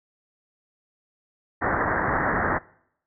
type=low-pass noise; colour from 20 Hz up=white; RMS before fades=-24 dBFS; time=1.61-2.59 s; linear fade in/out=20 ms; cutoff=1900 Hz; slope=96 dB/octave; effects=noise-tail reverb RT60 0.7 s tail -23 dB re dry